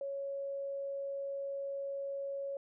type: tone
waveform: sine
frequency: 554.4 Hz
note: C#5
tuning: in tune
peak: -36 dBFS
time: 0.01-2.57 s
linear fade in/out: 2 ms
effects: none